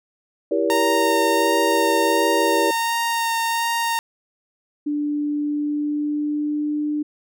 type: chord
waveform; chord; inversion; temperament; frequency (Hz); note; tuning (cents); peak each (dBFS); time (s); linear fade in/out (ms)
sine; E diminished seventh; none; just; 329.6 / 395.6 / 474.7 / 569.6; E4 / G4 / Bb4 / Db5; 0 / +16 / +31 / +47; -23; 0.51-2.71; 5
type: tone with vibrato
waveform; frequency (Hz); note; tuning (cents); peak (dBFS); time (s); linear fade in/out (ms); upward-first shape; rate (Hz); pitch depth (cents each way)
sawtooth; 923; A#5; -17; -16; 0.7-3.99; 0; sine; 1.4; 12
type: tone with pitch glide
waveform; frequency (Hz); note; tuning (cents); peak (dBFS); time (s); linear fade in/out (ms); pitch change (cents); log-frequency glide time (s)
sine; 294.3 to 298.4; D4 to D4; +4 to +28; -20; 4.86-7.03; 10; +24; 5.42-6.79
effects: none